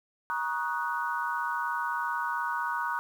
sine chord, D# minor seventh, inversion second, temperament equal with one note detuned, 945.9 / 1108.7 / 1244.5 / 1480 Hz, A#5 / C#6 / D#6 / F#6, +25 / 0 / 0 / 0 cents, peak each -32 / -36 / -36 / -33 dBFS, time 0.3-2.99 s, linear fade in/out 0 ms, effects 9-bit

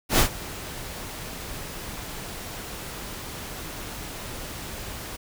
pink noise with ADSR envelope, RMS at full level -17 dBFS, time 0.09-5.17 s, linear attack 100 ms, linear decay 96 ms, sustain -19 dB, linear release 16 ms, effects none

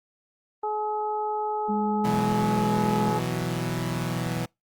harmonic tone, 425.1 Hz, G#4, 40 cents sharp, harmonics 1 / 2 / 3, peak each -30 / -27 / -37 dBFS, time 0.63-3.19 s, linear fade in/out 5 ms
sine tone, 207.7 Hz, G#3, in tune, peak -25 dBFS, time 1.68-3.12 s, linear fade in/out 20 ms
sawtooth chord, B suspended fourth, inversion none, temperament equal, 123.47 / 164.81 / 185 Hz, B2 / E3 / F#3, 0 / 0 / 0 cents, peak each -26 / -26 / -29 dBFS, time 2.04-4.46 s, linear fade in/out 10 ms
effects noise-tail reverb RT60 0.2 s tail -26 dB re dry + Opus 24 kbps

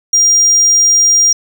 triangle tone, 5700 Hz, F8, 34 cents sharp, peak -5 dBFS, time 0.13-1.33 s, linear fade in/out 5 ms, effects none

